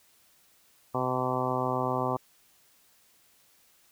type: harmonic tone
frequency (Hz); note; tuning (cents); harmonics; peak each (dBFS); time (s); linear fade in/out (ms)
127.7; C3; -42; 1 / 2 / 3 / 4 / 5 / 6 / 7 / 8 / 9; -35 / -35 / -35 / -35 / -35 / -35 / -35 / -35 / -35; 0.94-2.17; 10
effects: white hiss -63 dBFS RMS until 3.91 s